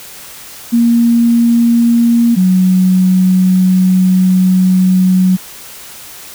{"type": "tone pair in turn", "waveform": "sine", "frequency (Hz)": [234.4, 185.29], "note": ["A#3", "F#3"], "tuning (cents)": [10, 3], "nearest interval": "major third", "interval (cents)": 407, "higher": "first", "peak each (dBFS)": -6, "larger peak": "neither", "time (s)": [[0.72, 2.36], [2.36, 5.37]], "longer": "second", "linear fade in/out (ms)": 20, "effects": ["white hiss -32 dBFS RMS until 6.34 s"]}